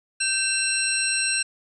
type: tone cluster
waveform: sine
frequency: 1555 / 2688 / 4095 / 5570 / 8220 Hz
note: G6 / E7 / C8 / F8 / C9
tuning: -14 / +33 / -38 / -5 / -32 cents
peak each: -29 / -27 / -30 / -29 / -25 dBFS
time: 0.2-1.43 s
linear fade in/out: 10 ms
effects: none